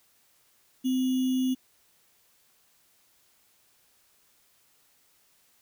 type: tone with sample-and-hold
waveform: sine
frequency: 258 Hz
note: C4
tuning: 24 cents flat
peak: -23 dBFS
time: 0.84-1.55 s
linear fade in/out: 20 ms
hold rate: 3150 Hz
effects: white hiss -65 dBFS RMS until 5.61 s